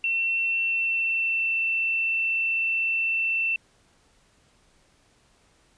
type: tone with pitch glide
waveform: sine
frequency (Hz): 2703 to 2681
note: E7 to E7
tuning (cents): +43 to +29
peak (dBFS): -22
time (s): 0.04-3.56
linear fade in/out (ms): 2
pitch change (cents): -14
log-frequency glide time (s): 0.49-1.52
effects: pink hiss -62 dBFS RMS until 5.77 s + resampled to 22050 Hz